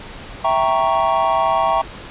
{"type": "chord", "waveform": "triangle", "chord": "E diminished seventh", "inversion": "none", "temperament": "equal", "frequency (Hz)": [659.3, 784, 932.3, 1108.7], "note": ["E5", "G5", "Bb5", "Db6"], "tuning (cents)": [0, 0, 0, 0], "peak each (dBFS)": -18, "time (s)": [0.44, 1.82], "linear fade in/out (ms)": 10, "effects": ["pink hiss -35 dBFS RMS until 2.1 s", "resampled to 8000 Hz"]}